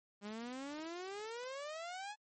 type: exponential sweep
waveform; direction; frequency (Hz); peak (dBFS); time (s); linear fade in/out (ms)
sawtooth; up; 200 to 861; -39; 0.21-2.16; 50
effects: MP3 32 kbps